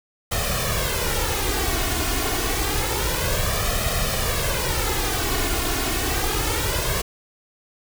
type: noise with flanger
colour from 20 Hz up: pink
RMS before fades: -23 dBFS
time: 0.31-7.02 s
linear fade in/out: 10 ms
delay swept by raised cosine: 1.6 to 2.8 ms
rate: 0.28 Hz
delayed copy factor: +0.7
effects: none